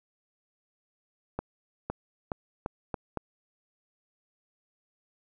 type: accelerating click train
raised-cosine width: 1 ms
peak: -17 dBFS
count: 6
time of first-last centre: 1.39-3.173 s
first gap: 510 ms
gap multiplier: 0.82
effects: none